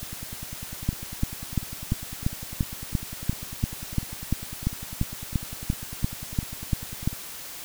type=two click trains; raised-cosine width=5 ms; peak=-10 / -24 dBFS; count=19 / 72; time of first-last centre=0.89-7.076 / 0.03-7.13 s; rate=2.91 / 10 Hz; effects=white hiss -39 dBFS RMS until 7.64 s